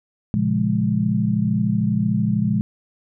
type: chord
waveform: sine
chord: Bb minor seventh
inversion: none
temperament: equal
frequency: 116.54 / 138.59 / 174.61 / 207.7 Hz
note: Bb2 / Db3 / F3 / Ab3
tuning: 0 / 0 / 0 / 0 cents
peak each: -23 / -26 / -23 / -20 dBFS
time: 0.34-2.61 s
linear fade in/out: 0 ms
effects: none

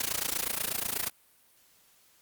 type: noise with amplitude modulation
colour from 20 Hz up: white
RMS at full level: -28 dBFS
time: 0-1.1 s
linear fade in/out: 5 ms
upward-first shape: sine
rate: 28.2 Hz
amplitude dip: 90%
effects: white hiss -63 dBFS RMS until 2.21 s + Opus 48 kbps

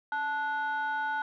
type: tone pair together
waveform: sine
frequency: 872.9 / 1468 Hz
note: A5 / F#6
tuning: -14 / -14 cents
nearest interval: major sixth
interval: 900 cents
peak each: -29 / -30 dBFS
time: 0.12-1.22 s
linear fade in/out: 2 ms
effects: tanh soft clip ceiling -25 dBFS

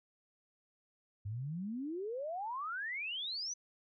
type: exponential sweep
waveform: sine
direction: up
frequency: 96.9 to 6130 Hz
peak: -37 dBFS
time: 1.25-3.54 s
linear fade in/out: 10 ms
effects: none

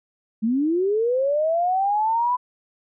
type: linear sweep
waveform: sine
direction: up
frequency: 210 to 1004 Hz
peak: -18 dBFS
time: 0.42-2.37 s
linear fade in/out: 20 ms
effects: none

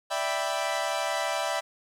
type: chord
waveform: sawtooth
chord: E minor seventh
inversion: third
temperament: equal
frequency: 587.3 / 659.3 / 784 / 987.8 Hz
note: D5 / E5 / G5 / B5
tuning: 0 / 0 / 0 / 0 cents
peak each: -29 / -27 / -29 / -30 dBFS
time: 0.1-1.61 s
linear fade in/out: 20 ms
effects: low-pass 10000 Hz 12 dB/octave + 10-bit

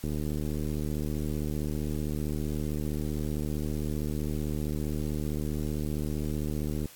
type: click train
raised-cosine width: 3 ms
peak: -20 dBFS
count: 515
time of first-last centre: 0.04-6.857 s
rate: 75.4 Hz
effects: white hiss -51 dBFS RMS until 6.95 s + AAC 64 kbps

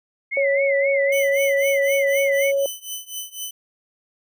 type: tone with vibrato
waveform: sine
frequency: 2093 Hz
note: C7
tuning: in tune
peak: -22 dBFS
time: 0.31-2.52 s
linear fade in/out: 20 ms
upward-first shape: sine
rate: 3.8 Hz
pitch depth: 110 cents each way
type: tone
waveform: sine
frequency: 554 Hz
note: C#5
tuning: 1 cent flat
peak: -17 dBFS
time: 0.37-2.66 s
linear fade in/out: 2 ms
type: tone with tremolo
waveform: 10% pulse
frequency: 3018 Hz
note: F#7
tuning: 34 cents sharp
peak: -18 dBFS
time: 1.12-3.51 s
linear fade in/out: 5 ms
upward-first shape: triangle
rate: 4 Hz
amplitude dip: 95%
effects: none

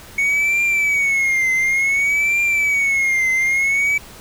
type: tone with vibrato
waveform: triangle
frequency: 2217 Hz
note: C#7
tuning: in tune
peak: -13 dBFS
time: 0.18-3.98 s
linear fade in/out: 5 ms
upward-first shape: triangle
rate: 0.56 Hz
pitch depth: 130 cents each way
effects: pink hiss -40 dBFS RMS until 4.2 s

